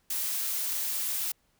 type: noise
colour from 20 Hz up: blue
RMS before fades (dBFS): -31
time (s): 0.1-1.32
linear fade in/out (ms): 5
effects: pink hiss -70 dBFS RMS until 1.59 s